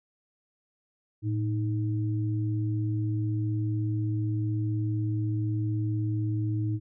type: tone pair together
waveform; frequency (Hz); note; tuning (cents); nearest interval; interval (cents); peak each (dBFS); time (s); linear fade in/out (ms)
sine; 110.51 / 312.4; A2 / D#4; +8 / +7; octave + tritone; 1799; -26 / -33; 1.22-6.8; 50
effects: none